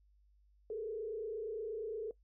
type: tone with frequency modulation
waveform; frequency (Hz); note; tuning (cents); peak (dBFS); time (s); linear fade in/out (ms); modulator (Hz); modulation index
sine; 439.2; A4; -3; -37; 0.7-2.11; 2; 28.5; 1
effects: noise-tail reverb RT60 0.1 s tail -19 dB re dry + added 50 Hz sine -65 dBFS peak until 2.23 s